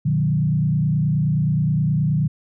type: tone with frequency modulation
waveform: sine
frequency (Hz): 151.2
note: D#3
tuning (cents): -49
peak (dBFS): -16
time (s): 0.05-2.28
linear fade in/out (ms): 10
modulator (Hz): 29.5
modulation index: 1
effects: none